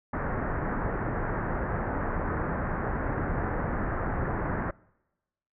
pink low-pass noise, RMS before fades -30 dBFS, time 0.13-4.71 s, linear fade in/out 5 ms, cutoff 1800 Hz, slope 48 dB/octave, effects noise-tail reverb RT60 1.0 s tail -25 dB re dry

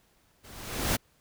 pink noise with level ramp, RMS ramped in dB -51 to -24 dBFS, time 0.43-0.97 s, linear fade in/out 20 ms, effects pink hiss -66 dBFS RMS until 1.2 s

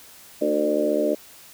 harmonic tone with a mistuned harmonic, 74.8 Hz, D2, 32 cents sharp, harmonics 3 / 4 / 5 / 6 / 7 / 8, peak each -31 / -25 / -28 / -27 / -28 / -23 dBFS, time 0.41-1.15 s, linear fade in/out 10 ms, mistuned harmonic 5, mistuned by -26 cents, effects white hiss -47 dBFS RMS until 1.53 s

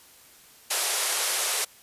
white band-pass noise, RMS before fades -27 dBFS, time 0.7-1.65 s, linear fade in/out 10 ms, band 390 to 12000 Hz, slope 48 dB/octave, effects white hiss -53 dBFS RMS until 1.82 s + resampled to 32000 Hz

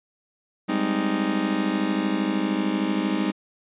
40% pulse chord, Ab major seventh, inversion third, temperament just, 194.67 / 207.7 / 259.6 / 311.5 Hz, G3 / Ab3 / C4 / Eb4, -12 / 0 / -13 / +2 cents, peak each -27 / -27 / -28 / -25 dBFS, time 0.68-3.32 s, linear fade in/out 20 ms, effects resampled to 8000 Hz

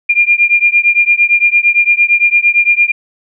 sine beating tone pair, 2400 / 2408.8 Hz, D7 / D7, +37 / +43 cents, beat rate 8.8 Hz, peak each -10 dBFS, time 0.09-2.92 s, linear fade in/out 10 ms, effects none

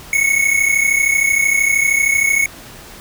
square tone pair together, 2184 / 2217 Hz, C#7 / C#7, -26 / 0 cents, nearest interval unison, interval 26 cents, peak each -17 / -15 dBFS, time 0.13-2.46 s, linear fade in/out 2 ms, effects pink hiss -37 dBFS RMS until 3 s

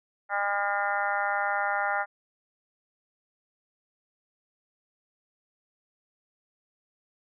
harmonic tone, 201.9 Hz, G#3, 49 cents flat, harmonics 3 / 4 / 5 / 6 / 7 / 8 / 9 / 10, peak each -35 / -29 / -38 / -36 / -30 / -40 / -34 / -40 dBFS, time 0.29-2.06 s, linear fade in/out 50 ms, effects none

